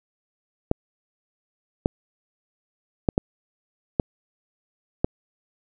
clicks, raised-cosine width 2 ms, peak -5 dBFS, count 6, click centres 0.714 / 1.859 / 3.088 / 3.179 / 3.998 / 5.045 s, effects none

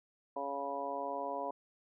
harmonic tone, 139.9 Hz, C#3, 16 cents sharp, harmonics 2 / 3 / 4 / 5 / 6 / 7, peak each -47 / -45 / -41 / -41 / -47 / -40 dBFS, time 0.36-1.51 s, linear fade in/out 5 ms, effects none

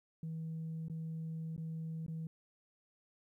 sine tone with dropouts, 161.2 Hz, E3, 38 cents flat, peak -37 dBFS, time 0.23-2.27 s, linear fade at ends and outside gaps 2 ms, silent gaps 0.883-0.898 / 1.564-1.578 / 2.064-2.081 s, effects tanh soft clip ceiling -36 dBFS + 13-bit

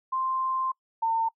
sine tone pair in turn, 1046.5 / 905.4 Hz, C6 / A5, 0 / +49 cents, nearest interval minor third, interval 251 cents, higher first, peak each -25 / -22 dBFS, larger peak second, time 0.12-0.72 / 1.02-1.29 s, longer first, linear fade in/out 10 ms, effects noise-tail reverb RT60 0.1 s tail -24 dB re dry

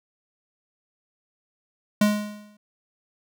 square tone with exponential decay, 208.9 Hz, G#3, 10 cents sharp, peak -15 dBFS, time 2.01-2.57 s, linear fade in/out 5 ms, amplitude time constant 120 ms, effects none

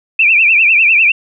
sine tone with vibrato, 2519 Hz, D#7, 21 cents sharp, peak -6 dBFS, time 0.19-1.12 s, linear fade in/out 5 ms, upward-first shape triangle, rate 10 Hz, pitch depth 160 cents each way, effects none

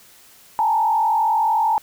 sine tone with frequency modulation, 880 Hz, A5, in tune, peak -15 dBFS, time 0.59-1.78 s, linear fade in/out 0 ms, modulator 44.4 Hz, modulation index 1.1, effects white hiss -49 dBFS RMS until 1.82 s

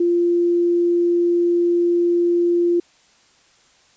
sine tone, 346.4 Hz, F4, 14 cents flat, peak -14 dBFS, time 0-2.8 s, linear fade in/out 5 ms, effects white hiss -55 dBFS RMS until 3.96 s + resampled to 16000 Hz

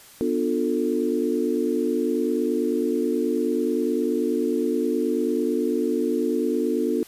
sine chord, B half-diminished seventh, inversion none, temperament just, 246.9 / 296.3 / 355.6 / 444.5 Hz, B3 / D4 / F4 / A4, 0 / +15 / +31 / +18 cents, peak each -26 dBFS, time 0.21-7.03 s, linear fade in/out 0 ms, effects white hiss -48 dBFS RMS until 7.07 s + resampled to 32000 Hz

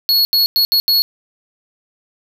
square tone bursts at uneven times, 4348 Hz, C#8, 34 cents flat, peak -11 dBFS, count 5, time 0.09-0.25 / 0.33-0.46 / 0.56-0.65 / 0.72-0.8 / 0.88-1.02 s, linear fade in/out 0 ms, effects none

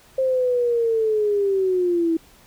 sine linear sweep, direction down, 530 to 323.5 Hz, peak -17 dBFS, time 0.18-2.17 s, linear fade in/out 5 ms, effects pink hiss -52 dBFS RMS until 2.46 s

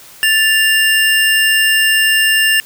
square tone pair together, 1760 / 2799 Hz, A6 / F7, 0 / +3 cents, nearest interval minor sixth, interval 803 cents, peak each -13 dBFS, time 0.23-2.6 s, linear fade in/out 0 ms, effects white hiss -39 dBFS RMS until 2.65 s

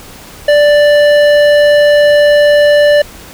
sine tone with hard clipping, 587.3 Hz, D5, in tune, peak -6 dBFS, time 0.48-3.02 s, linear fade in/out 5 ms, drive 12 dB, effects pink hiss -33 dBFS RMS until 3.33 s

